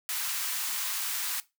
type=high-pass noise; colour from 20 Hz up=white; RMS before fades=-32 dBFS; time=0.09-1.4 s; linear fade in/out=0 ms; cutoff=930 Hz; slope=24 dB/octave; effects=noise-tail reverb RT60 0.2 s tail -17 dB re dry